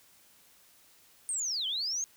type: linear two-way sweep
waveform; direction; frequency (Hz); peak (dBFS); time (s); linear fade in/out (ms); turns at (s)
sine; down then up; 8830 to 2998 to 6600; -30; 1.29-2.04; 0; 1.67
effects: white hiss -61 dBFS RMS until 2.16 s